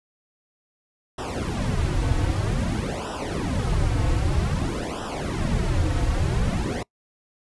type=noise with flanger; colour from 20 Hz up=brown; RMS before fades=-24 dBFS; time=1.18-6.83 s; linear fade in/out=5 ms; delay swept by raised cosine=0.45 to 5.05 ms; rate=0.52 Hz; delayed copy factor=-1; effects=noise-tail reverb RT60 0.1 s tail -24 dB re dry + resampled to 24000 Hz